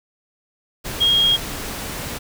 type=tone in noise; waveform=sine; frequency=3259 Hz; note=G#7; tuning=33 cents flat; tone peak=-13 dBFS; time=1-1.37 s; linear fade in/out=20 ms; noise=pink; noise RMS=-29 dBFS; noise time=0.84-2.19 s; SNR=+13 dB; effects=none